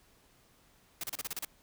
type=noise bursts; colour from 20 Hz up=white; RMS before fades=-37 dBFS; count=8; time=1.01-1.449 s; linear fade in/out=2 ms; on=26 ms; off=33 ms; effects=pink hiss -65 dBFS RMS until 1.62 s